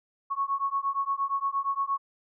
sine beating tone pair, 1100 / 1108.6 Hz, C#6 / C#6, -14 / 0 cents, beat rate 8.6 Hz, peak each -29 dBFS, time 0.3-1.98 s, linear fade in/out 20 ms, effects none

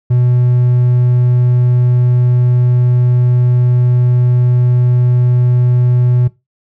triangle tone, 123.47 Hz, B2, in tune, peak -6 dBFS, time 0.1-6.28 s, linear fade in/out 10 ms, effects noise-tail reverb RT60 0.2 s tail -17 dB re dry

